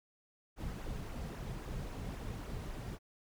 brown noise with flanger, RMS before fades -42 dBFS, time 0.56-2.99 s, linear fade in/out 50 ms, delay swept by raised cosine 0.21 to 3.51 ms, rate 3.7 Hz, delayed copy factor -0.5, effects none

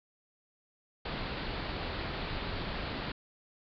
pink low-pass noise, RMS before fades -37 dBFS, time 1.05-3.12 s, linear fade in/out 5 ms, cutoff 4700 Hz, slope 96 dB/octave, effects none

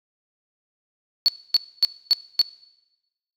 sine tone bursts, 4435 Hz, C#8, in tune, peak -11 dBFS, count 5, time 1.26-2.415 s, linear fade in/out 0 ms, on 23 ms, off 260 ms, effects noise-tail reverb RT60 1.0 s tail -21 dB re dry + tanh soft clip ceiling -9 dBFS

